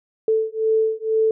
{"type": "beating tone pair", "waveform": "sine", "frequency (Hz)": [440, 442.1], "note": ["A4", "A4"], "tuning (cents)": [0, 8], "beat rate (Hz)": 2.1, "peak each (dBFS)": -20, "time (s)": [0.28, 1.31], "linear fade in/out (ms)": 2, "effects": []}